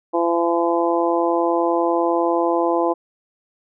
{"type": "harmonic tone", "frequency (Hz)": 169.9, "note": "F3", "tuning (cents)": -47, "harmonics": [2, 3, 4, 5, 6], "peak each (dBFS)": [-20, -22, -23, -24, -25], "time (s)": [0.13, 2.94], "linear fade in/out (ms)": 20, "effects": []}